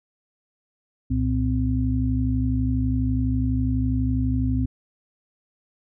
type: tone cluster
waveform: sine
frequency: 62.3 / 114.4 / 257.8 Hz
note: B1 / A#2 / C4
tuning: +16 / -32 / -26 cents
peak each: -24 dBFS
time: 1.1-4.66 s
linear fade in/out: 10 ms
effects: none